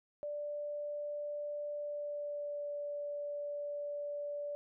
sine tone with pitch glide, 587.3 to 581.2 Hz, D5 to D5, 0 to -18 cents, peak -37 dBFS, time 0.23-4.55 s, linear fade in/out 0 ms, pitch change -18 cents, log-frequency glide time 1.73-2.71 s, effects none

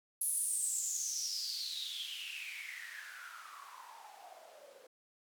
blue noise with band-pass filter sweep, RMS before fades -41 dBFS, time 0.21-4.87 s, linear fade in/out 5 ms, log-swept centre 11000 to 490 Hz, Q 9.5, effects none

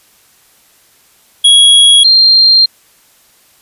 square / sine tone pair in turn, 3322 / 4185 Hz, G#7 / C8, 0 / 0 cents, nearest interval major third, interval 400 cents, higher second, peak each -3 dBFS, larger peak neither, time 1.44-2.04 / 2.04-2.66 s, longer second, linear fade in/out 10 ms, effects white hiss -48 dBFS RMS until 3.61 s + resampled to 32000 Hz

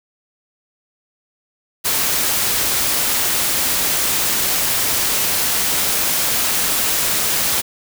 white noise, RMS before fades -18 dBFS, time 1.84-7.62 s, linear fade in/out 20 ms, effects none

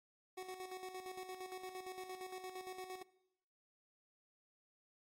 25% pulse tone with tremolo, 371.6 Hz, F#4, 7 cents sharp, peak -40 dBFS, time 0.37-3.03 s, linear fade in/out 10 ms, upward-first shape square, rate 8.7 Hz, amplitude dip 55%, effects noise-tail reverb RT60 0.9 s tail -21 dB re dry + MP3 64 kbps

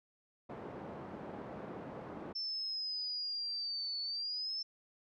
pink band-pass noise, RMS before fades -46 dBFS, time 0.49-2.33 s, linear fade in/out 10 ms, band 180 to 890 Hz, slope 12 dB/octave
sine linear two-way sweep, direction down then up, 5330 to 4442 to 5330 Hz, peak -36 dBFS, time 2.35-4.63 s, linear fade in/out 10 ms, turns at 4.01 s
effects none

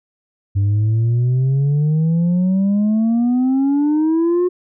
sine exponential sweep, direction up, 97.6 to 363.8 Hz, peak -10 dBFS, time 0.55-4.49 s, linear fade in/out 20 ms, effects tanh soft clip ceiling -12 dBFS

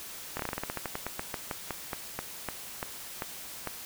slowing click train, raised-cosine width 0.5 ms, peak -17 dBFS, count 23, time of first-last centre 0.37-3.673 s, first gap 24 ms, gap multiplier 1.15, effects white hiss -43 dBFS RMS until 3.85 s

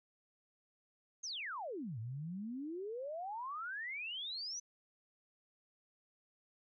sine exponential two-way sweep, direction down then up, 6680 to 106.7 to 6110 Hz, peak -40 dBFS, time 1.23-4.6 s, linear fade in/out 10 ms, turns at 1.99 s, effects none

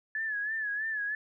sine tone with vibrato, 1719 Hz, A6, 41 cents flat, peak -30 dBFS, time 0.15-1.15 s, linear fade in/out 2 ms, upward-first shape sine, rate 3.1 Hz, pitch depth 74 cents each way, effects none

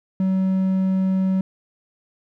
triangle tone, 189.2 Hz, F#3, 39 cents sharp, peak -15 dBFS, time 0.2-1.41 s, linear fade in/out 2 ms, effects none

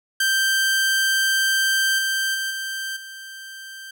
sawtooth tone with level steps, 1568 Hz, G6, in tune, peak -14 / -17 / -20 / -23 / -32 dBFS, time 0.2-3.91 s, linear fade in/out 5 ms, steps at 1.98 / 2.34 / 2.5 / 2.96 s, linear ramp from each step 10 ms, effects none

